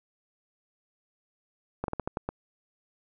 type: slowing click train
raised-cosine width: 1 ms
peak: -16 dBFS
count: 7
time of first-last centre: 1.84-2.29 s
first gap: 42 ms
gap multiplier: 1.23
effects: none